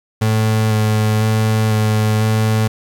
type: tone with vibrato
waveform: 35% pulse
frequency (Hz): 108.8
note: A2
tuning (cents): -19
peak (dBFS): -11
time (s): 0.21-2.68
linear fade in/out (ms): 10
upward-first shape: square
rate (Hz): 1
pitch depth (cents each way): 13
effects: 8-bit